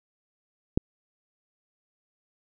click, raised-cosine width 3 ms, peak -8 dBFS, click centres 0.775 s, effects none

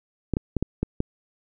clicks, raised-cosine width 3 ms, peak -10 dBFS, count 6, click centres 0.337 / 0.369 / 0.567 / 0.626 / 0.83 / 1.004 s, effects none

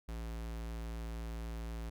square tone, 56.5 Hz, A1, 47 cents sharp, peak -40 dBFS, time 0.08-1.9 s, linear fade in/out 10 ms, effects none

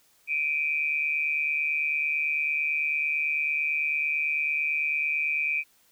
sine tone pair together, 2340 / 2489 Hz, D7 / D#7, -7 / 0 cents, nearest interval minor second, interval 107 cents, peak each -27 dBFS, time 0.27-5.64 s, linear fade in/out 50 ms, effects white hiss -63 dBFS RMS until 5.91 s

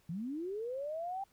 sine linear sweep, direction up, 153.7 to 797 Hz, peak -36 dBFS, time 0.09-1.24 s, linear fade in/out 5 ms, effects pink hiss -70 dBFS RMS until 1.32 s

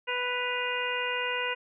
harmonic tone with a mistuned harmonic, 493.9 Hz, B4, in tune, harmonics 1 / 2 / 3 / 4 / 5 / 6, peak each -35 / -35 / -35 / -35 / -35 / -35 dBFS, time 0.07-1.55 s, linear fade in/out 20 ms, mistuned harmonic 6, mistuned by -88 cents, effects none

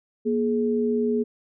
sine tone pair together, 237.5 / 421.5 Hz, A#3 / G#4, +33 / +26 cents, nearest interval minor seventh, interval 993 cents, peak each -23 dBFS, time 0.25-1.24 s, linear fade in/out 20 ms, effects none

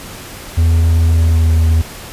triangle tone with pitch glide, 82.41 to 80.57 Hz, E2 to E2, 0 to -39 cents, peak -6 dBFS, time 0.57-1.82 s, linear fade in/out 10 ms, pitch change -39 cents, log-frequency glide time 1.09-1.6 s, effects pink hiss -31 dBFS RMS until 2.12 s + resampled to 32000 Hz

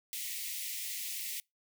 white high-pass noise, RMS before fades -39 dBFS, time 0.13-1.4 s, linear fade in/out 0 ms, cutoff 1900 Hz, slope 96 dB/octave, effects noise-tail reverb RT60 0.2 s tail -26 dB re dry

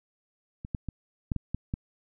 clicks, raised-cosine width 5 ms, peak -25 / -17 / -21 / -15 / -18 / -17 / -17 dBFS, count 7, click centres 0.649 / 0.748 / 0.887 / 1.318 / 1.363 / 1.546 / 1.739 s, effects none

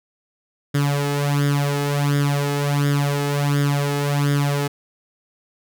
sawtooth tone with flanger, 143.2 Hz, D3, 43 cents flat, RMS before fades -20 dBFS, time 0.74-4.68 s, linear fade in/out 10 ms, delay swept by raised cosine 0.58 to 2.38 ms, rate 1.4 Hz, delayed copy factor +0.75, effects none

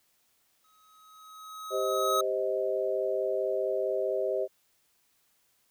square tone with exponential growth, 1272 Hz, D#6, 38 cents sharp, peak -25 dBFS, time 0.64-2.21 s, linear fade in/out 5 ms, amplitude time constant 340 ms
sine chord, C minor, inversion second, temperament just, 392.4 / 523.3 / 627.9 Hz, G4 / C5 / Eb5, +2 / 0 / +16 cents, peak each -31 dBFS, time 1.7-4.48 s, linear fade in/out 50 ms
effects white hiss -70 dBFS RMS until 5.7 s

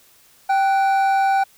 triangle tone pair together, 780.2 / 1480 Hz, G5 / F#6, -8 / 0 cents, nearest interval major seventh, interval 1108 cents, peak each -13 / -24 dBFS, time 0.49-1.44 s, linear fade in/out 10 ms, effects white hiss -53 dBFS RMS until 1.57 s

